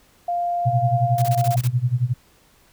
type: tone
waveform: sine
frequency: 698.5 Hz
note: F5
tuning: in tune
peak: -20 dBFS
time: 0.28-1.56 s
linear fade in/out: 5 ms
type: tone with tremolo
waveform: sine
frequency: 123.47 Hz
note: B2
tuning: in tune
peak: -14 dBFS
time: 0.65-2.14 s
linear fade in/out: 20 ms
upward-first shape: sine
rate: 11 Hz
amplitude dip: 90%
type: noise bursts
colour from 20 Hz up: white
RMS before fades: -33 dBFS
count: 8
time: 1.18-1.675 s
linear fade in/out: 2 ms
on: 40 ms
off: 25 ms
effects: pink hiss -56 dBFS RMS until 2.72 s